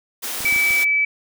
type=high-pass noise; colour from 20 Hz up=white; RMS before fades=-27 dBFS; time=0.22-0.85 s; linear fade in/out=20 ms; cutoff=210 Hz; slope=48 dB/octave
type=clicks; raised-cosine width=3 ms; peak=-25 dBFS; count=5; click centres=0.406 / 0.447 / 0.525 / 0.562 / 0.707 s
type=tone; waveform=sine; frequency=2300 Hz; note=D7; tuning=37 cents flat; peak=-15 dBFS; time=0.45-1.05 s; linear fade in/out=5 ms
effects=none